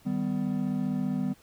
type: chord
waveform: triangle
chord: Eb augmented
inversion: none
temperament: equal with one note detuned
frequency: 155.56 / 196 / 251 Hz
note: Eb3 / G3 / B3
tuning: 0 / 0 / +28 cents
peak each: -32 / -28 / -28 dBFS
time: 0.05-1.34 s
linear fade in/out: 20 ms
effects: pink hiss -59 dBFS RMS until 1.42 s